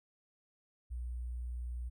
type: tone with sample-and-hold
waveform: sine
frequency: 60.6 Hz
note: B1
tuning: 32 cents flat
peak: -37 dBFS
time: 0.9-1.9 s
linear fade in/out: 20 ms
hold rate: 8820 Hz
effects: none